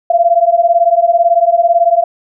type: beating tone pair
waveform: sine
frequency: 675 / 693 Hz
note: E5 / F5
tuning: +41 / -14 cents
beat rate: 18 Hz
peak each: -10 dBFS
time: 0.1-2.04 s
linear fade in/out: 5 ms
effects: none